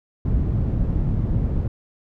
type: low-pass noise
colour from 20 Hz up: white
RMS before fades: -21 dBFS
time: 0.25-1.68 s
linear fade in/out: 5 ms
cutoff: 110 Hz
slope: 12 dB/octave
effects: none